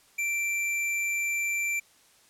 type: tone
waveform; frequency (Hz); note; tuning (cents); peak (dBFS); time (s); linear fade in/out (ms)
square; 2349; D7; 0; -27; 0.18-1.8; 10
effects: white hiss -60 dBFS RMS until 2.29 s + low-pass 11000 Hz 12 dB/octave